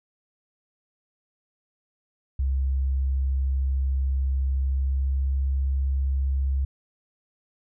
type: tone with pitch glide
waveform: sine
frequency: 66.8 to 67.54 Hz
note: C2 to C#2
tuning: +36 to -44 cents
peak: -21 dBFS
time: 2.39-6.65 s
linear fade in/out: 5 ms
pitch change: +20 cents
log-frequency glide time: 4.52-5.39 s
effects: none